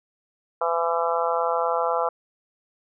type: harmonic tone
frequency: 168 Hz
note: E3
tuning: 33 cents sharp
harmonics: 3 / 4 / 5 / 6 / 7 / 8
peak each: -26 / -27 / -28 / -29 / -29 / -30 dBFS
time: 0.61-2.09 s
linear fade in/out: 5 ms
effects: none